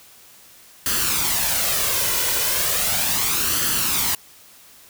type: noise with flanger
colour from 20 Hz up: white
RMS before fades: -21 dBFS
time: 0.86-4.15 s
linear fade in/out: 2 ms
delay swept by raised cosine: 0.65 to 2.05 ms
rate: 0.36 Hz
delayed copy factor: +0.55
effects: white hiss -48 dBFS RMS until 4.89 s